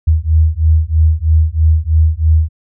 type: beating tone pair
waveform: sine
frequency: 77.78 / 80.88 Hz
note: D#2 / E2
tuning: 0 / -32 cents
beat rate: 3.1 Hz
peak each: -11 dBFS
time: 0.07-2.49 s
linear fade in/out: 10 ms
effects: none